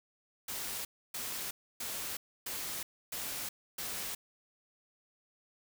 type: noise bursts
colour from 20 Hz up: white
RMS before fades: -39 dBFS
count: 6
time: 0.48-4.15 s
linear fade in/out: 5 ms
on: 370 ms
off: 290 ms
effects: none